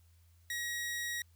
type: tone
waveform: sawtooth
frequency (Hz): 1900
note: A#6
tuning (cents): +33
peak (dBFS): -32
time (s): 0.5-1.22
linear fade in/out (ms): 2
effects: added 84 Hz sine -61 dBFS peak until 1.35 s + white hiss -73 dBFS RMS until 1.35 s